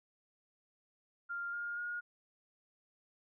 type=tone with pitch steps; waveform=sine; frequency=1396.9 / 1414.8 / 1432.9 Hz; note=F6 / F6 / F6; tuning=0 / +22 / +44 cents; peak=-37 dBFS; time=1.29-2.01 s; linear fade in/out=20 ms; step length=240 ms; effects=none